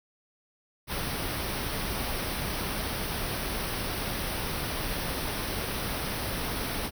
pink band-stop noise, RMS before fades -32 dBFS, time 0.87-6.91 s, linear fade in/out 50 ms, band 5900 to 8700 Hz, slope 96 dB/octave, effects none

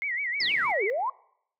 sine tone with vibrato, 2081 Hz, C7, 10 cents flat, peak -27 dBFS, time 0.02-0.9 s, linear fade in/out 0 ms, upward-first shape sine, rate 6.4 Hz, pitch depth 170 cents each way
sine exponential two-way sweep, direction down then up, 5470 to 370 to 1121 Hz, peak -25 dBFS, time 0.4-1.1 s, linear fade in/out 5 ms, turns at 0.84 s
brown noise, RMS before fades -40 dBFS, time 0.4-0.72 s, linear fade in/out 2 ms
effects noise-tail reverb RT60 0.7 s tail -23 dB re dry + high-pass 200 Hz 12 dB/octave

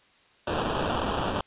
blue noise with sample-and-hold, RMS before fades -28 dBFS, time 0.47-1.41 s, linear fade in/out 5 ms, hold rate 2100 Hz, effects white hiss -60 dBFS RMS until 1.46 s + resampled to 8000 Hz

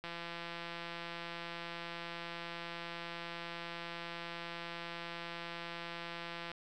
click train, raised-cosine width 0.3 ms, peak -27 dBFS, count 1102, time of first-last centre 0.04-6.516 s, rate 170 Hz, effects none

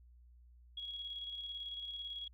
sine tone with tremolo, 3322 Hz, G#7, in tune, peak -40 dBFS, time 0.77-2.28 s, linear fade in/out 5 ms, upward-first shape square, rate 18 Hz, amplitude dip 35%, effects added 60 Hz sine -58 dBFS peak until 2.33 s

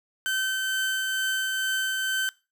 30% pulse tone with tremolo, 1540 Hz, G6, 31 cents flat, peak -21 dBFS, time 0.26-2.29 s, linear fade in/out 0 ms, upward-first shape triangle, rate 2.2 Hz, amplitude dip 25%, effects noise-tail reverb RT60 0.3 s tail -22 dB re dry

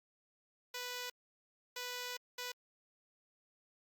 5% pulse tone bursts at uneven times, 493.9 Hz, B4, in tune, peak -29 dBFS, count 3, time 0.74-1.1 / 1.76-2.17 / 2.38-2.52 s, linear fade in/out 5 ms, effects Opus 48 kbps

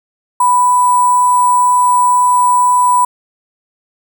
sine tone with sample-and-hold, 991 Hz, B5, 6 cents sharp, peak -7 dBFS, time 0.4-3.05 s, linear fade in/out 5 ms, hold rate 8820 Hz, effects none

